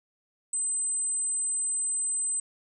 sine tone, 8120 Hz, B8, 47 cents sharp, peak -26 dBFS, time 0.53-2.4 s, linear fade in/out 5 ms, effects none

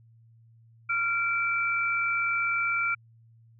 sine tone pair together, 1384 / 2328 Hz, F6 / D7, -16 / -16 cents, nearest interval major sixth, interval 900 cents, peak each -27 dBFS, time 0.89-2.95 s, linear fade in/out 10 ms, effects added 114 Hz sine -54 dBFS peak until 3.59 s

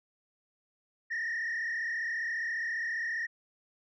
sine tone with frequency modulation, 1840 Hz, A#6, 23 cents flat, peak -29 dBFS, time 1.1-3.27 s, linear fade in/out 20 ms, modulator 34.8 Hz, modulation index 2, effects tanh soft clip ceiling -29 dBFS

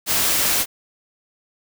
white noise, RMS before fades -19 dBFS, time 0.06-0.66 s, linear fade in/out 50 ms, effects none

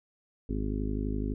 harmonic tone, 51.91 Hz, G#1, in tune, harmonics 1 / 2 / 3 / 4 / 5 / 6 / 7 / 8, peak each -32 / -37 / -42 / -38 / -35 / -43 / -42 / -42 dBFS, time 0.49-1.34 s, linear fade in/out 5 ms, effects none

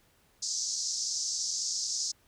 pink band-pass noise, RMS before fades -33 dBFS, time 0.42-2.12 s, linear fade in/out 10 ms, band 4900 to 6900 Hz, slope 48 dB/octave, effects pink hiss -66 dBFS RMS until 2.27 s

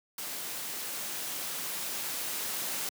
white noise with level ramp, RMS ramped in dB -38 to -34 dBFS, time 0.18-2.89 s, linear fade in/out 2 ms, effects high-pass 150 Hz 12 dB/octave

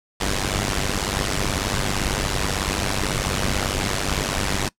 pink noise with amplitude modulation, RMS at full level -19 dBFS, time 0.2-4.69 s, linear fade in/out 10 ms, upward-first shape sine, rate 98.1 Hz, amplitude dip 95%, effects noise-tail reverb RT60 0.1 s tail -22 dB re dry + low-pass 9000 Hz 12 dB/octave

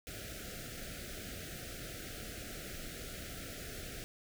pink band-stop noise, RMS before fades -45 dBFS, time 0.07-4.04 s, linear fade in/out 0 ms, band 730 to 1300 Hz, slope 96 dB/octave, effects none

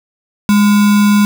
sine tone with sample-and-hold, 206.2 Hz, G#3, 12 cents flat, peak -6 dBFS, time 0.49-1.25 s, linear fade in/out 0 ms, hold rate 1225 Hz, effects none

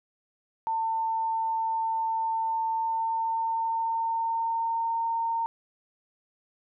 sine tone with pitch glide, 898 to 915.8 Hz, A5 to A#5, +35 to -31 cents, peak -25 dBFS, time 0.67-5.46 s, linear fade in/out 0 ms, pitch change +34 cents, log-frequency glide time 2.42-5 s, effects none

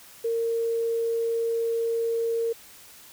sine tone, 460 Hz, A#4, 23 cents flat, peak -23 dBFS, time 0.24-2.53 s, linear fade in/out 10 ms, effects white hiss -49 dBFS RMS until 3.12 s

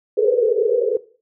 white band-pass noise, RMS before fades -17 dBFS, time 0.17-0.97 s, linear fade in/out 5 ms, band 420 to 490 Hz, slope 96 dB/octave, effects noise-tail reverb RT60 0.4 s tail -17 dB re dry

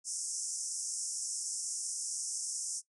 white band-pass noise, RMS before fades -38 dBFS, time 0.04-2.82 s, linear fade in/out 50 ms, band 5300 to 9700 Hz, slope 96 dB/octave, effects noise-tail reverb RT60 0.1 s tail -17 dB re dry

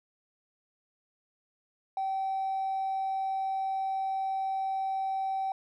sine tone with hard clipping, 771 Hz, G5, 29 cents flat, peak -29 dBFS, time 1.97-5.52 s, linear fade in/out 2 ms, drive 1 dB, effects none

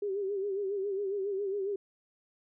sine tone with vibrato, 396.2 Hz, G4, 18 cents sharp, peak -30 dBFS, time 0.02-1.76 s, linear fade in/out 5 ms, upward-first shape sine, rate 7.3 Hz, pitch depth 75 cents each way, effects none

